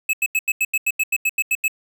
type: tone bursts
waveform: square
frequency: 2590 Hz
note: E7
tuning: 31 cents flat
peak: -17 dBFS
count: 13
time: 0.09-1.681 s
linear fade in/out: 5 ms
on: 43 ms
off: 86 ms
effects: none